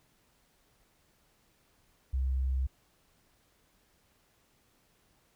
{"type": "tone", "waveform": "sine", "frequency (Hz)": 65.41, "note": "C2", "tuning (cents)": 0, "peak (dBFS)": -27, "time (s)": [2.13, 2.67], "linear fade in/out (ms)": 10, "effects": ["pink hiss -69 dBFS RMS until 5.35 s"]}